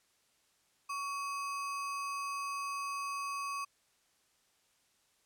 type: tone with sample-and-hold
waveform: sine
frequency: 1125 Hz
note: C#6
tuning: 25 cents sharp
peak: -35 dBFS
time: 0.89-3.65 s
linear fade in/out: 10 ms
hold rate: 3675 Hz
effects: white hiss -72 dBFS RMS until 5.25 s + low-pass 10000 Hz 12 dB/octave